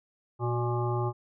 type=harmonic tone with a mistuned harmonic; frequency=119.2 Hz; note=A#2; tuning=39 cents sharp; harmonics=1 / 3 / 5 / 7 / 9 / 10; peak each=-28 / -32 / -40 / -35 / -39 / -40 dBFS; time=0.39-1.13 s; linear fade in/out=50 ms; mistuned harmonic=3; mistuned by=+39 cents; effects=none